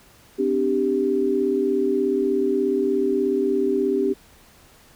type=chord; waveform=sine; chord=C suspended second; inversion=none; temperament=equal with one note detuned; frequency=257 / 293.7 / 392 Hz; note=C4 / D4 / G4; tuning=-31 / 0 / 0 cents; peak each=-25 / -25 / -20 dBFS; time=0.38-4.14 s; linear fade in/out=20 ms; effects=pink hiss -52 dBFS RMS until 4.95 s